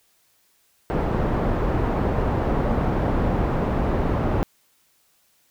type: low-pass noise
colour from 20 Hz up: pink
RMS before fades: -22 dBFS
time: 0.9-4.43 s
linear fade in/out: 0 ms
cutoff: 910 Hz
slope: 12 dB/octave
effects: white hiss -63 dBFS RMS until 5.5 s